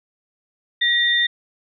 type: tone pair together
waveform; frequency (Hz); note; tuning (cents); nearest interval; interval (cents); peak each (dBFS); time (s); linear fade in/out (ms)
sine; 1907 / 3606; A#6 / A7; +39 / +42; major seventh; 1103; -18; 0.81-1.27; 10
effects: none